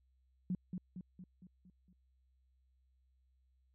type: tone with echo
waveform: sine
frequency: 182.2 Hz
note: F#3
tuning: 26 cents flat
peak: -33 dBFS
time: 0.5-0.55 s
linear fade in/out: 2 ms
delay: 230 ms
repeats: 6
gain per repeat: -5 dB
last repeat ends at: 1.93 s
effects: added 64 Hz sine -70 dBFS peak until 3.74 s